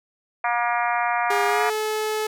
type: harmonic tone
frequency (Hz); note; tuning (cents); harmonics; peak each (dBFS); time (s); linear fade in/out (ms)
238.4; A#3; +39; 3 / 4 / 5 / 6 / 7 / 8 / 9 / 10; -24 / -26 / -28 / -30 / -31 / -32 / -33 / -34; 0.44-1.7; 5
type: tone with pitch glide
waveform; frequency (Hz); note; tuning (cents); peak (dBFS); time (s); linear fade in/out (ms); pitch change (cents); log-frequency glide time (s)
sawtooth; 407.4 to 430.9; G#4 to A4; -33 to -36; -19; 1.3-2.27; 5; +97; 1.46-1.68
effects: none